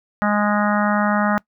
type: harmonic tone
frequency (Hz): 207.7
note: G#3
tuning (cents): 0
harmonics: 1 / 3 / 4 / 5 / 6 / 7 / 8 / 9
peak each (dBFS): -19 / -24 / -24 / -29 / -24 / -26 / -31 / -30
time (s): 0.22-1.38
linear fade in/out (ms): 0
effects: noise-tail reverb RT60 0.1 s tail -22 dB re dry